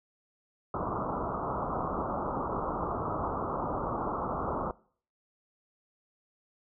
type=low-pass noise; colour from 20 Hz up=white; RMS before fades=-33 dBFS; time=0.74-4.71 s; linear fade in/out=2 ms; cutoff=1300 Hz; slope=96 dB/octave; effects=noise-tail reverb RT60 0.5 s tail -22 dB re dry